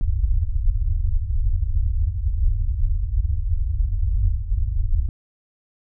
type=low-pass noise; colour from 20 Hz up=pink; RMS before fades=-20 dBFS; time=0.01-5.09 s; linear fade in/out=2 ms; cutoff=100 Hz; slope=96 dB/octave; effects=none